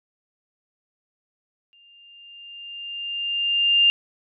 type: tone with exponential growth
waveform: sine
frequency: 2800 Hz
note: F7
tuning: 4 cents sharp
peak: -12 dBFS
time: 1.73-3.9 s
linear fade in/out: 0 ms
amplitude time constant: 470 ms
effects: none